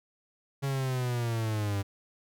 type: linear sweep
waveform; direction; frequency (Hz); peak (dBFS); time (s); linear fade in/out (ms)
45% pulse; down; 139.4 to 98; -28; 0.62-1.83; 20
effects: none